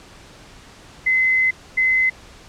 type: tone bursts at uneven times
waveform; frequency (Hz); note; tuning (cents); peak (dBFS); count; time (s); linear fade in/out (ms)
sine; 2046; C7; -39; -14; 2; 1.06-1.51 / 1.77-2.1; 10
effects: pink hiss -44 dBFS RMS until 2.48 s + low-pass 7000 Hz 12 dB/octave